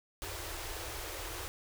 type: band-stop noise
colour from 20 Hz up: pink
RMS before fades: -41 dBFS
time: 0.22-1.48 s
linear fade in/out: 0 ms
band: 110 to 310 Hz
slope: 96 dB/octave
effects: none